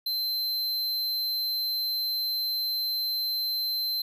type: tone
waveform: square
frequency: 4100 Hz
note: C8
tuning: 36 cents flat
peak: -27 dBFS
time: 0.06-4.02 s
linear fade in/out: 5 ms
effects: none